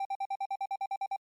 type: tone bursts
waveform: triangle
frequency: 784 Hz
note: G5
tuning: in tune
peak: -28 dBFS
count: 12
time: 0-1.163 s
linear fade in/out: 5 ms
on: 52 ms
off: 49 ms
effects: MP3 64 kbps